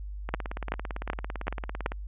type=two click trains; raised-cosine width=0.5 ms; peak=-19 / -12 dBFS; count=30 / 5; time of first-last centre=0.29-1.919 / 0.34-1.861 s; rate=17.8 / 2.63 Hz; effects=added 50 Hz sine -35 dBFS peak until 2.07 s + resampled to 8000 Hz